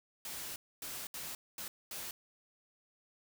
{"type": "noise bursts at uneven times", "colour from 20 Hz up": "white", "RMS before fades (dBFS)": -43, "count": 5, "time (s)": [[0.25, 0.56], [0.82, 1.07], [1.14, 1.35], [1.58, 1.68], [1.91, 2.11]], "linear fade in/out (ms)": 2, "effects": []}